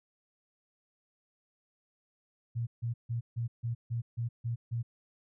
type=tone bursts; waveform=sine; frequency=117.3 Hz; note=A#2; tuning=11 cents sharp; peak=-30 dBFS; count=9; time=2.55-4.83 s; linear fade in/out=20 ms; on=120 ms; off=150 ms; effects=none